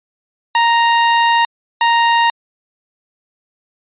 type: tone bursts at uneven times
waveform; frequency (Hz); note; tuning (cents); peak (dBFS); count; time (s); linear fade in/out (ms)
sawtooth; 932.3; A#5; 0; -6; 2; 0.55-1.45 / 1.81-2.3; 2
effects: resampled to 8000 Hz